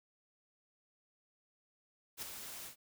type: noise with ADSR envelope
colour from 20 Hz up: white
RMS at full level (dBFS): -40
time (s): 2.17-2.76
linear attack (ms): 53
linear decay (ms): 9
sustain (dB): -7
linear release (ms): 100
effects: none